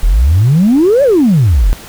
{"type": "exponential two-way sweep", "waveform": "sine", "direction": "up then down", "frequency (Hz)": [36.71, 589, 36.71], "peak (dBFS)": -4, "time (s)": [0.03, 1.73], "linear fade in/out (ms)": 0, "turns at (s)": 1.03, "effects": ["tanh soft clip ceiling -2 dBFS", "pink hiss -32 dBFS RMS until 1.88 s"]}